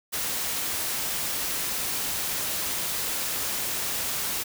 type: noise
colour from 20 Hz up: white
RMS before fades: -29 dBFS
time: 0.12-4.44 s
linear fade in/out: 20 ms
effects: none